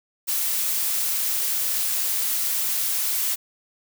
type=noise; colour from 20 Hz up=blue; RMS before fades=-24 dBFS; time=0.27-3.36 s; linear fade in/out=20 ms; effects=none